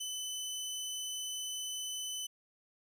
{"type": "tone", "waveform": "20% pulse", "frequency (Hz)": 3015, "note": "F#7", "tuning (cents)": 32, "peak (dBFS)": -32, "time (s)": [0, 2.27], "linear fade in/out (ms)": 10, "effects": []}